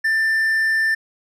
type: tone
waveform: triangle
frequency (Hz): 1781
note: A6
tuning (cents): +21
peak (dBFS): -14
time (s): 0.04-0.95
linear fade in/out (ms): 10
effects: resampled to 32000 Hz